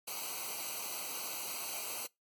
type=noise with comb filter; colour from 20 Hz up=white; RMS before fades=-40 dBFS; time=0.07-2.07 s; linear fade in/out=10 ms; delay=0.57 ms; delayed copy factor=-0.9; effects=noise-tail reverb RT60 0.2 s tail -25 dB re dry + AAC 64 kbps